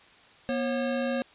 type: tone pair together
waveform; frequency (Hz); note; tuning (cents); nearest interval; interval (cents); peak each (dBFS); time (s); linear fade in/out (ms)
square; 241.4 / 542; B3 / C#5; -39 / -39; octave + major second; 1400; -30 / -30; 0.49-1.22; 0
effects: white hiss -55 dBFS RMS until 1.34 s + resampled to 8000 Hz